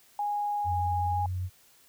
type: tone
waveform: sine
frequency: 825 Hz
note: G#5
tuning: 12 cents flat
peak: -27 dBFS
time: 0.19-1.26 s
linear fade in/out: 2 ms
type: tone with pitch glide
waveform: sine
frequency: 90 to 91.47 Hz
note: F#2 to F#2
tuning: -47 to -19 cents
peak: -29 dBFS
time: 0.64-1.5 s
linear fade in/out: 50 ms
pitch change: +28 cents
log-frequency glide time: 1.08-1.28 s
effects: white hiss -60 dBFS RMS until 1.88 s